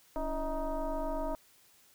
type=tone with frequency modulation; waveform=sine; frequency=330 Hz; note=E4; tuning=2 cents sharp; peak=-31 dBFS; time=0.16-1.35 s; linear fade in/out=0 ms; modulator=306 Hz; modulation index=2.1; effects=white hiss -63 dBFS RMS until 1.94 s